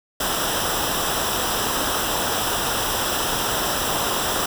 pink noise with comb filter, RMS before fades -23 dBFS, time 0.2-4.46 s, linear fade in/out 5 ms, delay 0.45 ms, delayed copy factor -0.7, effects none

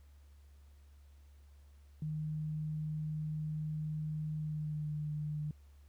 sine tone with pitch glide, 154 to 150.57 Hz, D#3 to D3, -17 to +44 cents, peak -35 dBFS, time 2.02-5.51 s, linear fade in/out 2 ms, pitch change -39 cents, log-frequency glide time 4.38-4.94 s, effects added 71 Hz sine -56 dBFS peak until 5.88 s + pink hiss -73 dBFS RMS until 5.88 s

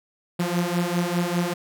sawtooth beating tone pair, 172.3 / 177.3 Hz, F3 / F3, -23 / +26 cents, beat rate 5 Hz, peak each -21 dBFS, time 0.39-1.54 s, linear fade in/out 10 ms, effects none

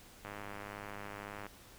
click train, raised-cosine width 0.5 ms, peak -29 dBFS, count 125, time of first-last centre 0.25-1.466 s, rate 102 Hz, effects pink hiss -57 dBFS RMS until 1.78 s

